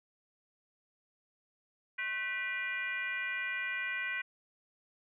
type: tone with frequency modulation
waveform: sine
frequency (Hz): 1963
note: B6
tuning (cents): -11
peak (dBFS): -33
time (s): 1.98-4.22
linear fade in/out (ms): 10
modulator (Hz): 444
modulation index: 1.2
effects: none